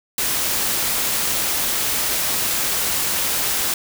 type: noise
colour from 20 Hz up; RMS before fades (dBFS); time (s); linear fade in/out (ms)
white; -21; 0.18-3.74; 2
effects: none